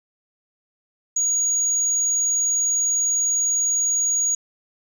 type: tone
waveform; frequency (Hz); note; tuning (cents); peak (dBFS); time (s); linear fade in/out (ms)
sine; 6730; G#8; +22; -17; 1.16-4.35; 5
effects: tanh soft clip ceiling -13 dBFS